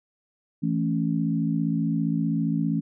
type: chord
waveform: sine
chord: A major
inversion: second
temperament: equal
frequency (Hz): 164.81 / 220 / 277.2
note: E3 / A3 / C#4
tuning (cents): 0 / 0 / 0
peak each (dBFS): -25 / -27 / -27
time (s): 0.62-2.81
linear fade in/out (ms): 20
effects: none